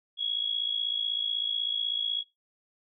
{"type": "tone with amplitude modulation", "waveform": "sine", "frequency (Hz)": 3333, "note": "G#7", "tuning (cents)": 5, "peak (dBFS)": -24, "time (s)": [0.17, 2.24], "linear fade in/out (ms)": 50, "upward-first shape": "sine", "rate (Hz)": 56.1, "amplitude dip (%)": 75, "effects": ["noise-tail reverb RT60 0.2 s tail -20 dB re dry"]}